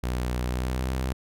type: tone with pitch glide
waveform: sawtooth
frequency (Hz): 61.74 to 64.62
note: B1 to C2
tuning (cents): 0 to -21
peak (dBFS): -22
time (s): 0.03-1.13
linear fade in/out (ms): 10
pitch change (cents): +79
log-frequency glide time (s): 0.45-0.93
effects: none